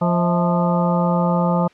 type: harmonic tone with a mistuned harmonic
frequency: 174.61 Hz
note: F3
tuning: in tune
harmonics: 1 / 2 / 3 / 4 / 5 / 6 / 7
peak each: -17 / -31 / -23 / -26 / -24 / -31 / -27 dBFS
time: 0.01-1.68 s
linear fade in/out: 10 ms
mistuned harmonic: 4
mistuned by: -110 cents
effects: white hiss -51 dBFS RMS until 1.73 s + low-pass 3000 Hz 12 dB/octave